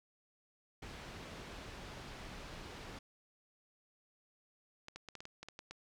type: low-pass noise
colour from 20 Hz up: pink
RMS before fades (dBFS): -49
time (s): 0.82-2.99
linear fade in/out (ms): 5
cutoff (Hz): 4700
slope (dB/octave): 12
type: clicks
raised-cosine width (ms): 0.2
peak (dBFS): -30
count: 10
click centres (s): 4.884 / 4.96 / 5.087 / 5.153 / 5.205 / 5.254 / 5.43 / 5.486 / 5.591 / 5.71
effects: none